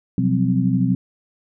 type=tone cluster; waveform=sine; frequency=125.9 / 178.4 / 190.7 / 259.7 Hz; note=B2 / F3 / G3 / C4; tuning=+34 / +37 / -47 / -13 cents; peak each=-21 dBFS; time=0.18-0.95 s; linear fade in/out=2 ms; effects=none